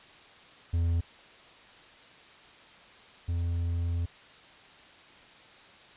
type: tone pair in turn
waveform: triangle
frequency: 84.4 / 85.38 Hz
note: E2 / F2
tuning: +41 / -39 cents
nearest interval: unison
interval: 20 cents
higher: second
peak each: -22 / -25 dBFS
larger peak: first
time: 0.73-1.01 / 3.28-4.06 s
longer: second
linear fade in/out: 10 ms
effects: white hiss -53 dBFS RMS until 5.96 s + resampled to 8000 Hz